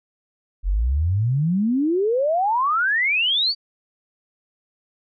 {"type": "exponential sweep", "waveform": "sine", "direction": "up", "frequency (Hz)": [42.37, 4699], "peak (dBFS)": -17, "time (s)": [0.63, 3.55], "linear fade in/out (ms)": 50, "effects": []}